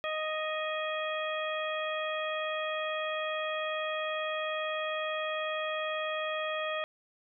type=harmonic tone with a mistuned harmonic; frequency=622.3 Hz; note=D#5; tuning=in tune; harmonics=1 / 2 / 3 / 4 / 5; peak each=-34 / -37 / -39 / -40 / -41 dBFS; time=0.04-6.84 s; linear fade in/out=0 ms; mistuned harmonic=5; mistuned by=+88 cents; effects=none